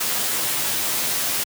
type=noise with comb filter; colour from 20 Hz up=white; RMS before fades=-23 dBFS; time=0-1.44 s; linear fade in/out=10 ms; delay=11 ms; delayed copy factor=-0.6; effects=high-pass 100 Hz 12 dB/octave